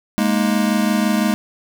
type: chord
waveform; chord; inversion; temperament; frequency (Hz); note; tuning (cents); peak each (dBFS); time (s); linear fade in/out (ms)
square; Ab suspended second; none; just; 207.7 / 233.6 / 311.5; Ab3 / Bb3 / Eb4; 0 / +4 / +2; -18 / -21 / -24; 0.18-1.34; 0
effects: none